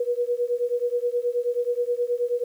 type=beating tone pair; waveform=sine; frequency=479.8 / 489.2 Hz; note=A#4 / B4; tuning=+50 / -16 cents; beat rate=9.4 Hz; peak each=-25 / -25 dBFS; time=0-2.44 s; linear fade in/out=5 ms; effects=9-bit

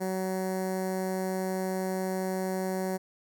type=tone with notch filter; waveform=15% pulse; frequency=187.7 Hz; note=F#3; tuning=25 cents sharp; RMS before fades=-31 dBFS; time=0-2.98 s; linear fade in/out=20 ms; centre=3100 Hz; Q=0.58; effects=none

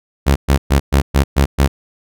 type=tone bursts; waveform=sawtooth; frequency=69.3 Hz; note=C#2; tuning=in tune; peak=-5 dBFS; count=7; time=0.26-1.68 s; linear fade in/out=20 ms; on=100 ms; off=120 ms; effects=none

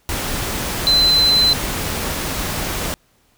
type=tone in noise; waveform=sine; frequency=4055 Hz; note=B7; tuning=45 cents sharp; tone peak=-11 dBFS; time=0.87-1.53 s; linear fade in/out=0 ms; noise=pink; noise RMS=-23 dBFS; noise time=0.09-2.94 s; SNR=+9 dB; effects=pink hiss -59 dBFS RMS until 3.37 s

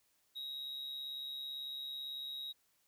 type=tone with amplitude modulation; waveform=triangle; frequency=3803 Hz; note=A#7; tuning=34 cents sharp; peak=-37 dBFS; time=0.35-2.53 s; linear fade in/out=20 ms; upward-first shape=sine; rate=138 Hz; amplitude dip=55%; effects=white hiss -75 dBFS RMS until 2.87 s

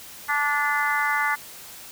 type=harmonic tone; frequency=291.1 Hz; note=D4; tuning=15 cents flat; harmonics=3 / 4 / 5 / 6 / 7; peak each=-27 / -27 / -27 / -27 / -27 dBFS; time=0.28-1.36 s; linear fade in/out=20 ms; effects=white hiss -42 dBFS RMS until 1.91 s

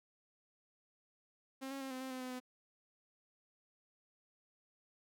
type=tone with pitch steps; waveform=sawtooth; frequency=266.6 / 273.4 / 267.1 / 257.6 / 262.5 / 257.2 / 254.4 / 252.6 Hz; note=C4 / C#4 / C4 / C4 / C4 / C4 / C4 / B3; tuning=+33 / -24 / +36 / -27 / +6 / -30 / -48 / +39 cents; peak=-38 dBFS; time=1.61-2.402 s; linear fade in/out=20 ms; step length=99 ms; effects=none

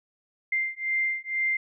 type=beating tone pair; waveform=sine; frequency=2093 / 2095.1 Hz; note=C7 / C7; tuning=0 / +2 cents; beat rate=2.1 Hz; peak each=-28 dBFS; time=0.52-1.57 s; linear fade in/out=5 ms; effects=none

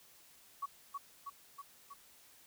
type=tone with echo; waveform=sine; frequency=1124 Hz; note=C#6; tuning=24 cents sharp; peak=-35 dBFS; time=0.62-0.66 s; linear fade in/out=10 ms; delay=320 ms; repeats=4; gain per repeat=-3 dB; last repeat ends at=1.94 s; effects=white hiss -62 dBFS RMS until 2.46 s

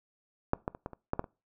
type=clicks; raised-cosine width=1 ms; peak=-11 / -17 / -29 / -22 / -30 / -15 / -15 / -29 dBFS; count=8; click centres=0.534 / 0.679 / 0.749 / 0.861 / 0.933 / 1.134 / 1.194 / 1.242 s; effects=noise-tail reverb RT60 0.3 s tail -23 dB re dry

